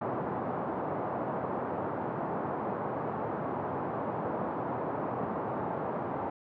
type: band-pass noise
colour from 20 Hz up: white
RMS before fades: -34 dBFS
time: 0.01-6.3 s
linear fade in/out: 5 ms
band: 110 to 1000 Hz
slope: 24 dB/octave
effects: none